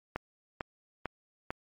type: click train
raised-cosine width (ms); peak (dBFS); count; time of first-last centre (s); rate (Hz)
0.5; -18; 4; 0.16-1.505; 2.23
effects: MP3 48 kbps